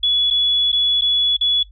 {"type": "tone with dropouts", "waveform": "sine", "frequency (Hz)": 3400, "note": "G#7", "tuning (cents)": 40, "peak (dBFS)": -14, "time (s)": [0.03, 1.63], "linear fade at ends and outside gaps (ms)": 5, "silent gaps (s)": [[0.303, 0.308], [0.719, 0.727], [1.011, 1.019], [1.367, 1.41]], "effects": ["noise-tail reverb RT60 0.1 s tail -17 dB re dry", "added 50 Hz sine -41 dBFS peak until 1.71 s"]}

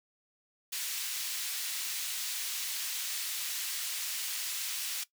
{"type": "high-pass noise", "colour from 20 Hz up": "pink", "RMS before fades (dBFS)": -36, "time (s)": [0.72, 5.04], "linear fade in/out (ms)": 10, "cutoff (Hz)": 3000, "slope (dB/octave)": 12, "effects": ["noise-tail reverb RT60 0.1 s tail -17 dB re dry"]}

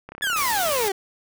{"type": "click train", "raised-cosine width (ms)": 0.5, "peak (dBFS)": -22, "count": 22, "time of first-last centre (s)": [0.09, 0.723], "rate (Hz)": 33.2}
{"type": "exponential sweep", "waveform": "30% pulse", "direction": "down", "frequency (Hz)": [1749, 373.9], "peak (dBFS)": -19, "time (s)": [0.22, 0.92], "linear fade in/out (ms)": 5}
{"type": "noise", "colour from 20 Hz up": "white", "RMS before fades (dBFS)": -28, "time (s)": [0.36, 0.89], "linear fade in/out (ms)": 10}
{"effects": []}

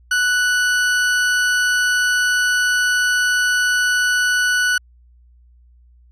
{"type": "tone", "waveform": "40% pulse", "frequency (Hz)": 1481, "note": "F#6", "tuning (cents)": 1, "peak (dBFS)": -14, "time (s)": [0.11, 4.78], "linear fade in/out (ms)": 5, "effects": ["added 60 Hz sine -47 dBFS peak until 6.11 s", "low-pass 10000 Hz 12 dB/octave"]}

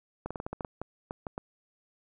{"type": "clicks", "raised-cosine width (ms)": 1, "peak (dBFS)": -21, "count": 12, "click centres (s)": [0.26, 0.306, 0.358, 0.401, 0.465, 0.53, 0.608, 0.648, 0.816, 1.109, 1.268, 1.379], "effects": []}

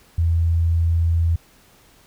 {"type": "tone", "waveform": "sine", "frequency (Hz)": 83.4, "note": "E2", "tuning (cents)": 21, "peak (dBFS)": -15, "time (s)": [0.18, 1.36], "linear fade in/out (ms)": 5, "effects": ["pink hiss -53 dBFS RMS until 2.06 s"]}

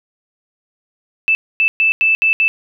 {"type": "tone bursts at uneven times", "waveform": "sine", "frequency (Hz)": 2637, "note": "E7", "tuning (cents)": 0, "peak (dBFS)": -10, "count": 6, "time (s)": [[1.28, 1.35], [1.6, 1.68], [1.8, 1.92], [2.01, 2.15], [2.22, 2.33], [2.4, 2.48]], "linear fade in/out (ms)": 0, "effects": []}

